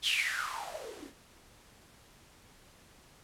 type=noise with band-pass filter sweep; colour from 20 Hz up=blue; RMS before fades=-35 dBFS; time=0.02-1.13 s; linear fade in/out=50 ms; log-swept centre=3500 to 250 Hz; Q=9; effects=pink hiss -59 dBFS RMS until 3.23 s + low-pass 12000 Hz 12 dB/octave